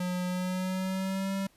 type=tone with pitch glide; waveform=square; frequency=180.5 to 194.58 Hz; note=F#3 to G3; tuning=-43 to -13 cents; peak=-30 dBFS; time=0-1.47 s; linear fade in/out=5 ms; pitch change=+130 cents; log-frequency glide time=0.26-1.34 s; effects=pink hiss -64 dBFS RMS until 1.56 s + resampled to 32000 Hz